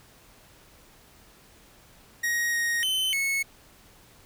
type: tone with pitch steps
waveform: 45% pulse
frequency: 1883 / 1871 / 3055 / 2197 Hz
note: A#6 / A#6 / G7 / C#7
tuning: +17 / +6 / -45 / -16 cents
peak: -24 dBFS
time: 2.23-3.43 s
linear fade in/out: 10 ms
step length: 300 ms
effects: pink hiss -55 dBFS RMS until 4.25 s